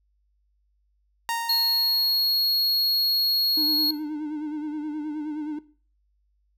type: tone with exponential decay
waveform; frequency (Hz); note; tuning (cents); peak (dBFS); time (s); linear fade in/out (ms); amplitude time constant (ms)
sawtooth; 928; A#5; -8; -20; 1.29-2.49; 0; 260
type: tone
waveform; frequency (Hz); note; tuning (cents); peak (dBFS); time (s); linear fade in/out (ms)
square; 4314; C#8; -48; -20; 1.49-3.91; 5
type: tone with vibrato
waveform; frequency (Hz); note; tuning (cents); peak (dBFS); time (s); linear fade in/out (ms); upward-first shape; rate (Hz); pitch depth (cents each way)
triangle; 302.2; D4; +50; -26; 3.57-5.59; 5; sine; 9.5; 52
effects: noise-tail reverb RT60 0.4 s tail -17 dB re dry + added 50 Hz sine -65 dBFS peak until 6.57 s